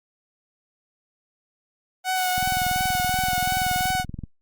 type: tone with vibrato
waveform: sawtooth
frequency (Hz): 740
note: F#5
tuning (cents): 0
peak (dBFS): -18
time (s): 2.04-4.05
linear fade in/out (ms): 50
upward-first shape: triangle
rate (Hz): 2.8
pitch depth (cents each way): 24
type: noise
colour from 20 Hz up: blue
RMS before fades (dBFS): -33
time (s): 2.14-3.94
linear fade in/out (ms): 50
type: click train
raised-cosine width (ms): 5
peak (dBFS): -20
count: 40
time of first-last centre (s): 2.38-4.237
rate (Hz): 21
effects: Opus 48 kbps